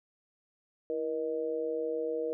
sine tone with amplitude modulation, 474.6 Hz, A#4, 31 cents sharp, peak -26 dBFS, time 0.9-2.33 s, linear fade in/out 0 ms, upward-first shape sine, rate 147 Hz, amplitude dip 90%, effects none

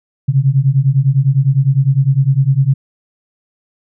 sine beating tone pair, 130.81 / 140.71 Hz, C3 / C#3, 0 / +26 cents, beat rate 9.9 Hz, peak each -12 dBFS, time 0.28-2.74 s, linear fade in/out 10 ms, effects none

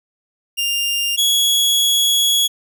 sawtooth tone pair in turn, 2800 / 3348 Hz, F7 / G#7, +4 / +13 cents, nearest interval minor third, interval 309 cents, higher second, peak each -14 / -10 dBFS, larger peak second, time 0.57-1.17 / 1.17-2.48 s, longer second, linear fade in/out 20 ms, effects none

